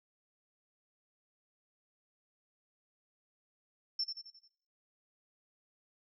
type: tone with echo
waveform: sine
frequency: 5370 Hz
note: E8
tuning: 31 cents sharp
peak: -30 dBFS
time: 3.99-4.04 s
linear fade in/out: 5 ms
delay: 88 ms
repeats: 5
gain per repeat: -6 dB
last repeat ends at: 4.48 s
effects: noise-tail reverb RT60 0.6 s tail -19 dB re dry